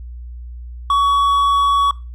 sine tone with hard clipping, 1126 Hz, C#6, 27 cents sharp, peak -13 dBFS, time 0.9-1.91 s, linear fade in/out 2 ms, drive 5 dB, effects noise-tail reverb RT60 0.3 s tail -20 dB re dry + added 60 Hz sine -29 dBFS peak until 2.14 s

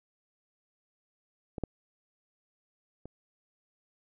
clicks, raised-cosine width 2 ms, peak -23 / -17 / -30 dBFS, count 3, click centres 1.582 / 1.637 / 3.056 s, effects none

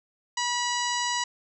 harmonic tone with a mistuned harmonic, 971 Hz, B5, 30 cents flat, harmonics 1 / 2 / 3 / 4 / 5 / 6 / 7 / 8, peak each -29 / -32 / -34 / -35 / -36 / -37 / -37 / -38 dBFS, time 0.37-1.24 s, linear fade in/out 5 ms, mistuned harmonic 4, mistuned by +25 cents, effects none

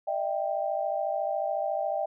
sine tone cluster, 603 / 657 / 786 Hz, D5 / E5 / G5, +46 / -6 / +4 cents, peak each -31 dBFS, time 0.07-2.06 s, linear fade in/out 10 ms, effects none

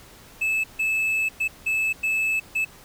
triangle tone bursts at uneven times, 2610 Hz, E7, 18 cents flat, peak -19 dBFS, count 6, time 0.41-0.64 / 0.79-1.29 / 1.4-1.48 / 1.66-1.93 / 2.03-2.4 / 2.55-2.65 s, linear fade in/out 10 ms, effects pink hiss -48 dBFS RMS until 2.84 s

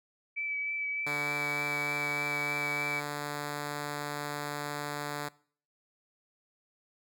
sine tone with vibrato, 2301 Hz, D7, 36 cents flat, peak -31 dBFS, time 0.36-3.01 s, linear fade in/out 20 ms, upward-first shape triangle, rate 3.3 Hz, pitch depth 18 cents each way
5% pulse tone, 146.3 Hz, D3, 6 cents flat, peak -23 dBFS, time 1.06-5.29 s, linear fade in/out 10 ms
effects noise-tail reverb RT60 0.5 s tail -22 dB re dry

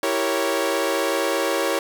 sawtooth chord, E diminished seventh, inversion none, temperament equal with one note detuned, 329.6 / 390.2 / 466.2 / 554.4 Hz, E4 / G4 / Bb4 / Db5, 0 / -8 / 0 / 0 cents, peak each -23 / -23 / -23 / -20 dBFS, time 0.03-1.79 s, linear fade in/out 2 ms, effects none

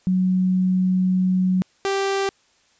sine / sawtooth tone pair in turn, 185 / 392 Hz, F#3 / G4, 0 / 0 cents, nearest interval octave + minor second, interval 1300 cents, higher second, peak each -16 dBFS, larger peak neither, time 0.07-1.62 / 1.85-2.29 s, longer first, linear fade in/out 0 ms, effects white hiss -60 dBFS RMS until 2.79 s + resampled to 16000 Hz

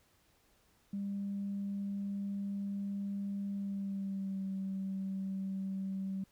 sine tone with pitch glide, 199.4 to 192.5 Hz, G3 to G3, +30 to -31 cents, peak -34 dBFS, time 0.93-6.24 s, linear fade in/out 5 ms, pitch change -61 cents, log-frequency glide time 3.53-4.44 s, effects tanh soft clip ceiling -30 dBFS + pink hiss -70 dBFS RMS until 6.31 s

